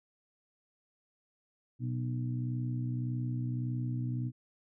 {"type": "harmonic tone", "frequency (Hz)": 61.74, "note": "B1", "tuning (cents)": 0, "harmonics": [2, 3, 4, 5], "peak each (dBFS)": [-32, -48, -40, -44], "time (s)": [1.79, 4.32], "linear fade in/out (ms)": 50, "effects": []}